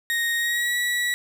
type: tone with pitch glide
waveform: 35% pulse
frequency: 1864.7 to 1938.3 Hz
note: A#6 to B6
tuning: 0 to -33 cents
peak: -20 dBFS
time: 0.1-1.14 s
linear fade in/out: 0 ms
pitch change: +67 cents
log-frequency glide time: 0.37-0.76 s
effects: none